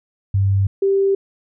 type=tone pair in turn; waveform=sine; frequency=98 / 392 Hz; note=G2 / G4; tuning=0 / 0 cents; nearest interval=2 octaves; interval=2400 cents; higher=second; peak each=-13 dBFS; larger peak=neither; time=0.34-0.67 / 0.82-1.15 s; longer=neither; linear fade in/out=5 ms; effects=none